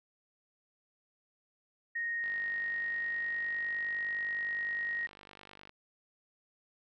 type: tone with pitch glide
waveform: sine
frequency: 1864.7 to 1878.8 Hz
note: A#6 to A#6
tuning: 0 to +13 cents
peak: -32 dBFS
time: 1.95-5.07 s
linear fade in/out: 10 ms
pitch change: +13 cents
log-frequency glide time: 2.53-4.13 s
type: click train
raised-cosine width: 0.3 ms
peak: -35 dBFS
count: 173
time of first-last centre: 2.24-5.694 s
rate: 49.8 Hz
effects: none